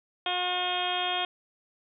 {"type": "harmonic tone", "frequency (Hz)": 360.1, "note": "F#4", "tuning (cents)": -47, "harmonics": [1, 2, 3, 4, 5, 6, 7, 8, 9, 10], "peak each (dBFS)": [-39, -31, -37, -38, -42, -42, -37, -41, -31, -40], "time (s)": [0.26, 1.25], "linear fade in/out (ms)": 2, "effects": []}